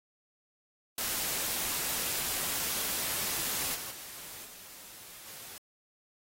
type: noise with level steps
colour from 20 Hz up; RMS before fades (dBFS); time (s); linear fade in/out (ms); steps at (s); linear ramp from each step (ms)
white; -33 / -40 / -45 / -49 / -46; 0.98-5.58; 2; 3.74 / 3.9 / 4.44 / 5.26; 20
effects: AAC 48 kbps